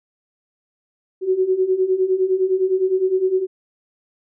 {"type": "beating tone pair", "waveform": "sine", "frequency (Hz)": [368.5, 378.3], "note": ["F#4", "F#4"], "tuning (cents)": [-7, 38], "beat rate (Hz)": 9.8, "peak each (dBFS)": [-21, -17], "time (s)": [1.21, 3.47], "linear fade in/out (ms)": 50, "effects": []}